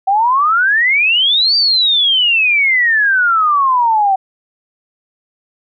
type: exponential two-way sweep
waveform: sine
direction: up then down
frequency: 755 to 4709 to 755 Hz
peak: -9 dBFS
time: 0.07-4.16 s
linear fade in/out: 10 ms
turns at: 1.56 s
effects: none